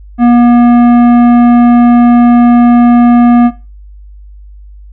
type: tone with tanh clipping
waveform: triangle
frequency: 240 Hz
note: B3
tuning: 49 cents flat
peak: -4 dBFS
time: 0.18-3.51 s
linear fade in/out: 50 ms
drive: 17 dB
effects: noise-tail reverb RT60 0.3 s tail -17 dB re dry + added 50 Hz sine -29 dBFS peak until 4.92 s